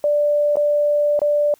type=tone with dropouts; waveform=sine; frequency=588 Hz; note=D5; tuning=2 cents sharp; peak=-14 dBFS; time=0.04-1.54 s; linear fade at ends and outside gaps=1 ms; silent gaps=0.557-0.569 / 1.192-1.217 s; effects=white hiss -56 dBFS RMS until 1.59 s